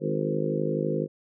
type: harmonic tone with a mistuned harmonic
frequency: 51.91 Hz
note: G#1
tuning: in tune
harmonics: 3 / 4 / 5 / 6 / 7 / 8 / 9 / 10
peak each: -30 / -34 / -34 / -35 / -31 / -36 / -32 / -33 dBFS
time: 0-1.08 s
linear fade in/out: 50 ms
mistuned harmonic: 9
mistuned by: -18 cents
effects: none